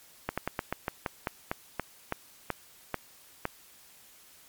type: slowing click train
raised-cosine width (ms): 0.5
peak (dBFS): -14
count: 14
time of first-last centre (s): 0.29-3.454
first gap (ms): 86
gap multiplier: 1.16
effects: white hiss -56 dBFS RMS until 4.48 s + MP3 96 kbps